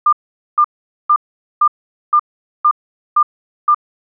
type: tone bursts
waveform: sine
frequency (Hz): 1200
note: D6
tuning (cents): +37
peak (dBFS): -7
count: 8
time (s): 0.06-3.746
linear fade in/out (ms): 5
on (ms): 67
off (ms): 450
effects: none